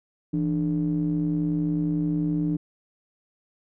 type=ring-modulated tone; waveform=triangle; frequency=65.41 Hz; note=C2; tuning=in tune; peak=-17 dBFS; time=0.33-2.57 s; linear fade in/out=10 ms; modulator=232 Hz; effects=none